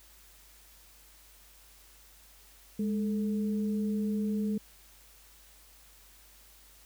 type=tone pair together; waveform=sine; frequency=207.9 / 440 Hz; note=G#3 / A4; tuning=+2 / 0 cents; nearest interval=octave + minor second; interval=1298 cents; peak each=-28 / -39 dBFS; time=2.79-4.58 s; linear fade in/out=5 ms; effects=added 50 Hz sine -60 dBFS peak until 6.85 s + white hiss -58 dBFS RMS until 6.85 s